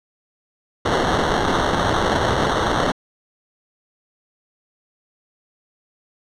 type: noise with sample-and-hold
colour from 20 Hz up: white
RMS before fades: -19 dBFS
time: 0.85-2.92 s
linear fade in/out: 5 ms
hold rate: 2450 Hz
effects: low-pass 5000 Hz 12 dB/octave